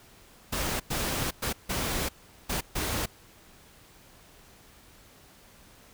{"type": "noise bursts at uneven times", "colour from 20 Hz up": "pink", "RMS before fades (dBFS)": -30, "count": 6, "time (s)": [[0.52, 0.8], [0.9, 1.31], [1.42, 1.53], [1.69, 2.09], [2.49, 2.61], [2.75, 3.06]], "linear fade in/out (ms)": 10, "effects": ["pink hiss -55 dBFS RMS until 5.93 s"]}